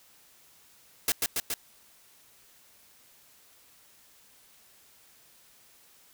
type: noise with echo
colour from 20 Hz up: white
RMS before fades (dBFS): -25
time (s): 1.08-1.12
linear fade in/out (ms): 2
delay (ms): 140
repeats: 3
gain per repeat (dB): -2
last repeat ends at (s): 1.54
effects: white hiss -59 dBFS RMS until 6.13 s